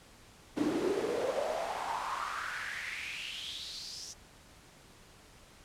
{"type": "noise with high-pass filter sweep", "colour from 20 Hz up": "brown", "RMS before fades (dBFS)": -36, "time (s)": [0.56, 4.14], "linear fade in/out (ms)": 20, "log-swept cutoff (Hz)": [280, 5900], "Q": 5.5, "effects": ["pink hiss -57 dBFS RMS until 5.64 s", "low-pass 10000 Hz 12 dB/octave"]}